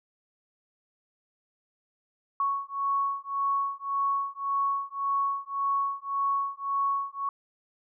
sine beating tone pair, 1108.7 / 1110.5 Hz, C#6 / C#6, 0 / +3 cents, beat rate 1.8 Hz, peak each -29 dBFS, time 2.4-7.29 s, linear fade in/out 2 ms, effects none

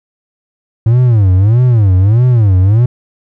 triangle tone with vibrato, 107.8 Hz, A2, 35 cents flat, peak -3 dBFS, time 0.86-2.86 s, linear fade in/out 5 ms, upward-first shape sine, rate 1.6 Hz, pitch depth 280 cents each way, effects none

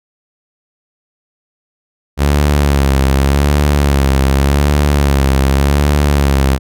sawtooth tone with vibrato, 70.1 Hz, C#2, 20 cents sharp, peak -5 dBFS, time 2.17-6.59 s, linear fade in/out 50 ms, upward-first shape sine, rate 0.86 Hz, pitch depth 73 cents each way, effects none

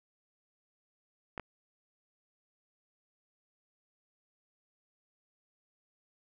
clicks, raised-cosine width 0.5 ms, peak -24 dBFS, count 2, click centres 1.378 / 1.397 s, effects none

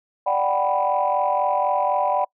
sine chord, G major seventh, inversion second, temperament equal, 587.3 / 740 / 784 / 987.8 Hz, D5 / F#5 / G5 / B5, 0 / 0 / 0 / 0 cents, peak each -23 dBFS, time 0.26-2.25 s, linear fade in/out 10 ms, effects noise-tail reverb RT60 0.1 s tail -25 dB re dry + tanh soft clip ceiling -10 dBFS

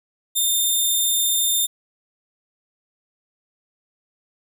10% pulse tone, 3617 Hz, A7, 47 cents sharp, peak -10 dBFS, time 0.35-1.67 s, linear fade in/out 20 ms, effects none

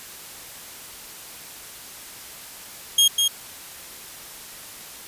sawtooth tone with echo, 3253 Hz, G#7, 37 cents flat, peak -10 dBFS, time 2.98-3.08 s, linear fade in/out 5 ms, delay 200 ms, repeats 1, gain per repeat -4 dB, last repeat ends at 3.28 s, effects white hiss -40 dBFS RMS until 5.07 s + resampled to 32000 Hz

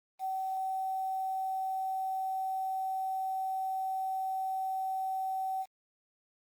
sine tone with quantisation, 762 Hz, G5, 49 cents flat, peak -31 dBFS, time 0.19-5.66 s, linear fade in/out 50 ms, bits 9, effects Opus 32 kbps

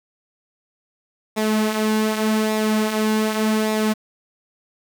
sawtooth tone with flanger, 216.4 Hz, A3, 29 cents flat, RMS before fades -20 dBFS, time 1.36-3.94 s, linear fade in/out 20 ms, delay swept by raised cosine 0.65 to 6.25 ms, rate 0.85 Hz, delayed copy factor -0.5, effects 7-bit

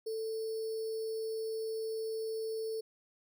sine tone with sample-and-hold, 443.3 Hz, A4, 13 cents sharp, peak -34 dBFS, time 0.06-2.81 s, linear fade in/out 10 ms, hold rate 4900 Hz, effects none

